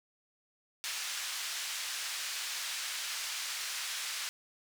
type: band-pass noise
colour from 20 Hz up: white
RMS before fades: -38 dBFS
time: 0.84-4.29 s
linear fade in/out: 0 ms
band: 1400 to 6400 Hz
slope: 12 dB/octave
effects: none